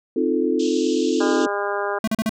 sine chord, F dominant seventh, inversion second, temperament equal, 261.6 / 311.1 / 349.2 / 440 Hz, C4 / Eb4 / F4 / A4, 0 / 0 / 0 / 0 cents, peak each -23 dBFS, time 0.16-1.47 s, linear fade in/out 5 ms
pink band-pass noise, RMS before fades -35 dBFS, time 0.59-1.46 s, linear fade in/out 10 ms, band 2700 to 7600 Hz, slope 96 dB/octave
harmonic tone, 202.5 Hz, G#3, 43 cents flat, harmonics 2 / 3 / 4 / 5 / 6 / 7 / 8, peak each -26 / -28 / -29 / -30 / -31 / -31 / -32 dBFS, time 1.2-1.99 s, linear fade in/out 10 ms
square tone bursts, 220 Hz, A3, in tune, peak -19 dBFS, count 4, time 2.04-2.294 s, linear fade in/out 2 ms, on 35 ms, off 38 ms
effects none

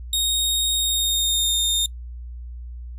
sawtooth tone with pitch glide, 3729 to 3659 Hz, A#7 to A#7, 0 to -33 cents, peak -16 dBFS, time 0.13-1.86 s, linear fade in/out 2 ms, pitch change -33 cents, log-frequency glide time 0.74-1.56 s, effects noise-tail reverb RT60 0.1 s tail -23 dB re dry + added 60 Hz sine -32 dBFS peak until 2.98 s

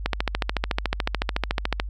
click train, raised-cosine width 0.3 ms, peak -6 dBFS, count 25, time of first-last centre 0.06-1.799 s, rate 13.8 Hz, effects added 50 Hz sine -29 dBFS peak until 1.89 s

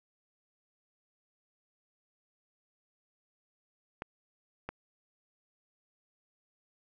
clicks, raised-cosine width 0.5 ms, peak -22 dBFS, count 2, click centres 4.021 / 4.69 s, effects none

